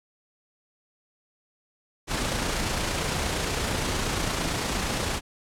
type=noise with amplitude modulation; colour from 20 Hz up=pink; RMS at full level=-26 dBFS; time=2.07-5.21 s; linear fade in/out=50 ms; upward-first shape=sine; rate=28.7 Hz; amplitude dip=30%; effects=low-pass 9000 Hz 12 dB/octave